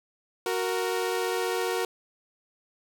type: tone pair together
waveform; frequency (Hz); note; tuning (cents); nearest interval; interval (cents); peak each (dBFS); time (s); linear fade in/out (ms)
sawtooth; 370 / 465.2; F#4 / A#4; 0 / -4; major third; 396; -25; 0.46-1.85; 2
effects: none